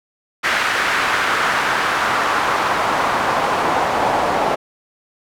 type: noise with band-pass filter sweep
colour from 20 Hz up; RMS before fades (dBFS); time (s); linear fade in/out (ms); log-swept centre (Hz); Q
pink; -18; 0.43-4.56; 20; 1700 to 740; 1.6
effects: none